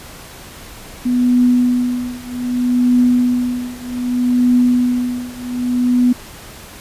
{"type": "tone with tremolo", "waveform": "sine", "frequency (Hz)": 246.9, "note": "B3", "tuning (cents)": 0, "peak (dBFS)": -8, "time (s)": [1.05, 6.13], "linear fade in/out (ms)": 10, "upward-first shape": "triangle", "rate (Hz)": 0.64, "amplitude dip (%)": 95, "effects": ["pink hiss -36 dBFS RMS until 6.8 s", "resampled to 32000 Hz"]}